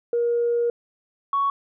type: tone pair in turn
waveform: sine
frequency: 473.6 / 1114.8 Hz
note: A#4 / C#6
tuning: +27 / +9 cents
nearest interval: octave + minor third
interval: 1482 cents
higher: second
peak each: -18 dBFS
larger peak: neither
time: 0.13-0.7 / 1.33-1.5 s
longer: first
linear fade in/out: 2 ms
effects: tanh soft clip ceiling -14 dBFS